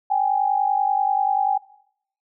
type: tone pair together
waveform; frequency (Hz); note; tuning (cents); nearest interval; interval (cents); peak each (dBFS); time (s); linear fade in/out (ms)
sine; 779.7 / 830; G5 / G#5; -10 / -1; minor second; 109; -20; 0.1-1.58; 10
effects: noise-tail reverb RT60 0.7 s tail -20 dB re dry